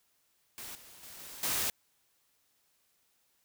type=noise with level steps; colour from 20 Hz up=white; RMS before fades=-44 / -54 / -49 / -47 / -32 dBFS; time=0.58-1.7 s; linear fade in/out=0 ms; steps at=0.75 / 1.03 / 1.19 / 1.43 s; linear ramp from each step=2 ms; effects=white hiss -73 dBFS RMS until 3.44 s